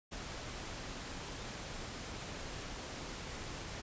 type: noise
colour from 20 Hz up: pink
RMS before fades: -44 dBFS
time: 0.11-3.82 s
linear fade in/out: 20 ms
effects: resampled to 16000 Hz